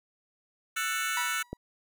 sawtooth chord, F# minor seventh, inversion third, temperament just, 1332 / 1480 / 1776 / 2220 Hz, E6 / F#6 / A6 / C#7, +18 / 0 / +16 / +2 cents, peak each -30 / -29 / -34 / -31 dBFS, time 0.76-1.43 s, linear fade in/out 10 ms
35% pulse tone with exponential decay, 970 Hz, B5, 31 cents flat, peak -28 dBFS, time 1.17-1.57 s, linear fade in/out 2 ms, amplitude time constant 86 ms
click, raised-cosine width 2 ms, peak -21 dBFS, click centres 1.53 s
effects none

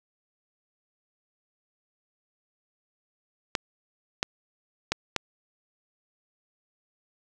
clicks, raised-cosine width 0.2 ms, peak -7 dBFS, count 4, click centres 3.552 / 4.229 / 4.92 / 5.163 s, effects none

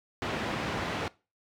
pink band-pass noise, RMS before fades -33 dBFS, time 0.22-1.08 s, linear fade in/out 0 ms, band 120 to 2900 Hz, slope 12 dB/octave, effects noise-tail reverb RT60 0.3 s tail -21 dB re dry

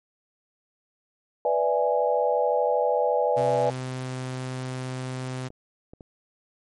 sine chord, E dominant seventh, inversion second, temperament equal, 493.9 / 587.3 / 659.3 / 830.6 Hz, B4 / D5 / E5 / G#5, 0 / 0 / 0 / 0 cents, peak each -24 / -25 / -28 / -26 dBFS, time 1.45-3.7 s, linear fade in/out 2 ms
sawtooth tone, 128.8 Hz, C3, 27 cents flat, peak -26 dBFS, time 3.36-5.49 s, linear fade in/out 20 ms
clicks, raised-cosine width 2 ms, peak -30 dBFS, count 3, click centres 5.504 / 5.935 / 6.008 s
effects MP3 48 kbps

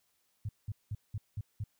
sine tone bursts, 103.83 Hz, G#2, in tune, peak -33 dBFS, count 6, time 0.45-1.64 s, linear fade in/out 5 ms, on 40 ms, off 190 ms, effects white hiss -75 dBFS RMS until 1.79 s

